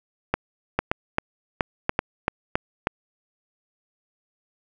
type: clicks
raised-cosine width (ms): 0.5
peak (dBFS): -5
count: 10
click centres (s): 0.34 / 0.79 / 0.915 / 1.184 / 1.608 / 1.894 / 1.991 / 2.281 / 2.555 / 2.871
effects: none